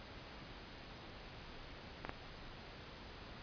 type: clicks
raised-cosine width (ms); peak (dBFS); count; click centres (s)
0.5; -25; 2; 2.05 / 2.094
effects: pink hiss -52 dBFS RMS until 3.42 s + resampled to 11025 Hz